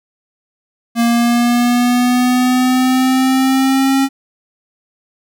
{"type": "linear sweep", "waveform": "square", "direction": "up", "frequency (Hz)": [233.1, 271.5], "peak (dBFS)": -11, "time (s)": [0.95, 4.09], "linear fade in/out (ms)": 50, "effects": []}